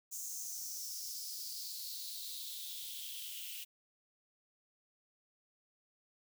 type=noise with high-pass filter sweep; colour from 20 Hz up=blue; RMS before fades=-44 dBFS; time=0.11-3.65 s; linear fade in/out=20 ms; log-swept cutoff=6700 to 2800 Hz; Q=5.3; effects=none